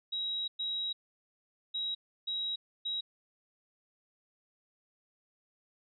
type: tone bursts at uneven times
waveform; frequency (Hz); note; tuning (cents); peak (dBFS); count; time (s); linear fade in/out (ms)
sine; 3839; B7; -50; -32; 5; 0.12-0.48 / 0.59-0.93 / 1.74-1.95 / 2.27-2.56 / 2.85-3.01; 10
effects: none